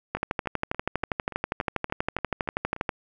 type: two click trains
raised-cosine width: 0.5 ms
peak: -10 / -23 dBFS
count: 35 / 10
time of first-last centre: 0.15-2.892 / 0.17-2.764 s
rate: 12.4 / 3.47 Hz
effects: none